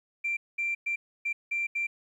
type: tone bursts at uneven times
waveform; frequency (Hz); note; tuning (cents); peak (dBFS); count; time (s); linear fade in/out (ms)
sine; 2360; D7; +8; -26; 6; 0.24-0.37 / 0.58-0.75 / 0.86-0.96 / 1.25-1.33 / 1.51-1.67 / 1.75-1.87; 10
effects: tanh soft clip ceiling -22 dBFS + 11-bit